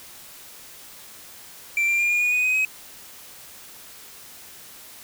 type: tone with pitch steps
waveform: triangle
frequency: 2349 / 2375 / 2401 / 2428 / 2454 / 2482 / 2509 / 2537 Hz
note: D7 / D7 / D7 / D#7 / D#7 / D#7 / D#7 / D#7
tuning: 0 / +19 / +38 / -43 / -25 / -5 / +14 / +33 cents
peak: -17 dBFS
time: 1.77-2.65 s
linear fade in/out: 2 ms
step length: 110 ms
effects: white hiss -44 dBFS RMS until 5.03 s